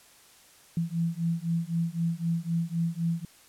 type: beating tone pair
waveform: sine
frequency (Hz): 165.5 / 169.4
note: E3 / E3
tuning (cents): +7 / +48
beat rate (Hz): 3.9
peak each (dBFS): -29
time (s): 0.77-3.25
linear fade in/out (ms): 2
effects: white hiss -56 dBFS RMS until 3.48 s + low-pass 12000 Hz 12 dB/octave